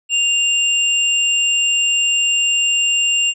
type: tone pair together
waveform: sine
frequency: 2794 / 7454 Hz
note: F7 / A#8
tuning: 0 / -1 cents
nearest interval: octave + perfect fourth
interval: 1699 cents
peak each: -14 / -21 dBFS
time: 0.09-3.34 s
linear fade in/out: 50 ms
effects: none